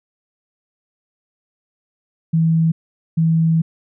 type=tone bursts at uneven times; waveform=sine; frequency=162.8 Hz; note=E3; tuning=21 cents flat; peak=-12 dBFS; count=2; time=2.33-2.72 / 3.17-3.62 s; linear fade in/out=10 ms; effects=none